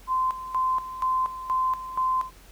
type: tone with tremolo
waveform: sine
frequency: 1034 Hz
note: C6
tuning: 21 cents flat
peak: -21 dBFS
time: 0.07-2.31 s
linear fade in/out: 50 ms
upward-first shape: square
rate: 2.1 Hz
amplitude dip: 75%
effects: added 44 Hz sine -49 dBFS peak until 2.51 s + pink hiss -53 dBFS RMS until 2.51 s